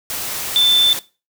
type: tone in noise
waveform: sine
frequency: 3536 Hz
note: A7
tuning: 8 cents sharp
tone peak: -10 dBFS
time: 0.56-0.93 s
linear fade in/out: 0 ms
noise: white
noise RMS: -25 dBFS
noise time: 0.1-0.99 s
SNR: +12 dB
effects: noise-tail reverb RT60 0.3 s tail -18 dB re dry